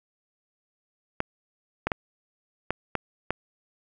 clicks, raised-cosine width 0.5 ms, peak -10 dBFS, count 6, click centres 1.204 / 1.87 / 1.918 / 2.706 / 2.953 / 3.306 s, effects none

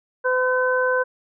harmonic tone, 508 Hz, B4, 49 cents sharp, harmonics 1 / 2 / 3, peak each -20 / -25 / -22 dBFS, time 0.24-1.04 s, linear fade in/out 20 ms, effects none

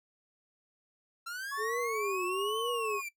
45% pulse linear two-way sweep, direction up then down, 1344 to 3073 to 2322 Hz, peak -37 dBFS, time 1.26-3.09 s, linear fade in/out 10 ms, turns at 2.59 s
sine tone with pitch glide, 1108.7 to 1100.4 Hz, C#6 to C#6, 0 to -13 cents, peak -35 dBFS, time 1.51-3.02 s, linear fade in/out 20 ms, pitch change -13 cents, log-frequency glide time 2-2.67 s
sine tone with vibrato, 416.2 Hz, G#4, 4 cents sharp, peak -32 dBFS, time 1.57-3 s, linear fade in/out 50 ms, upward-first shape triangle, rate 1.1 Hz, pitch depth 280 cents each way
effects noise-tail reverb RT60 0.1 s tail -18 dB re dry

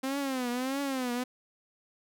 sawtooth tone with vibrato, 260.9 Hz, C4, 5 cents flat, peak -26 dBFS, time 0.03-1.24 s, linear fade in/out 10 ms, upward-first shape triangle, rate 1.6 Hz, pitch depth 150 cents each way, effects none

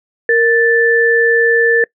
sine tone pair together, 465.3 / 1760 Hz, A#4 / A6, -3 / 0 cents, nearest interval octave + major seventh, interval 2303 cents, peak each -11 dBFS, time 0.29-1.84 s, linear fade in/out 2 ms, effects noise-tail reverb RT60 0.1 s tail -24 dB re dry

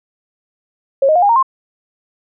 sine tone with pitch steps, 545 / 622.4 / 710.9 / 811.9 / 927.2 / 1059 Hz, C#5 / D#5 / F5 / G#5 / A#5 / C6, -29 / 0 / +31 / -39 / -10 / +21 cents, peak -8 dBFS, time 1.02-1.428 s, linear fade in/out 5 ms, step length 68 ms, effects none

